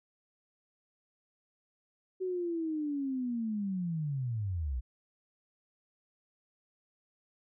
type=linear sweep; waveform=sine; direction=down; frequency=377.2 to 56.9 Hz; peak=-31 dBFS; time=2.2-4.81 s; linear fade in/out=20 ms; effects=none